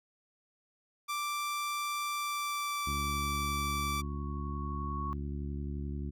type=tone with pitch glide; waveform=sawtooth; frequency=1174.7 to 1163.2 Hz; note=D6 to D6; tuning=0 to -17 cents; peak=-29 dBFS; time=1.08-4.02 s; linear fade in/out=20 ms; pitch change=-17 cents; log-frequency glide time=2.12-2.94 s
type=tone with exponential growth; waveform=sine; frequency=1108.7 Hz; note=C#6; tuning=in tune; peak=-35 dBFS; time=1.81-5.13 s; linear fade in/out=0 ms; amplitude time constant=720 ms
type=harmonic tone; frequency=71.5 Hz; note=D2; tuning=46 cents flat; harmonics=1 / 2 / 3 / 4 / 5; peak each=-36 / -41 / -43 / -46 / -49 dBFS; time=2.86-6.11 s; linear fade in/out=20 ms
effects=none